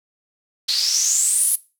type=noise with band-pass filter sweep; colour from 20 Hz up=white; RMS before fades=-19 dBFS; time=0.68-1.56 s; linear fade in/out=10 ms; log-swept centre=4200 to 11000 Hz; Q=8.3; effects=noise-tail reverb RT60 0.3 s tail -19 dB re dry